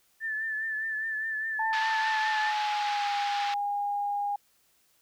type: tone with vibrato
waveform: sine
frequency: 1760 Hz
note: A6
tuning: in tune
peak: -29 dBFS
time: 0.2-2.54 s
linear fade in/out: 50 ms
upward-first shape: triangle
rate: 4.9 Hz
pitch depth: 45 cents each way
type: tone with pitch glide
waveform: sine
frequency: 883 to 814.4 Hz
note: A5 to G#5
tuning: +6 to -34 cents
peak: -27 dBFS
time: 1.59-4.36 s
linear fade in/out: 5 ms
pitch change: -140 cents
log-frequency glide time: 1.97-3.11 s
type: band-pass noise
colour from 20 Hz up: pink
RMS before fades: -36 dBFS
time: 1.73-3.54 s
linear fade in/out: 0 ms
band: 1200 to 4500 Hz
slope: 24 dB/octave
effects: white hiss -67 dBFS RMS until 5.01 s